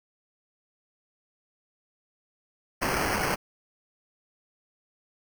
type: noise with sample-and-hold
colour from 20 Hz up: violet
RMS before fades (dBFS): -27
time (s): 2.81-3.36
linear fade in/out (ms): 20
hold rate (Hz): 3675
effects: none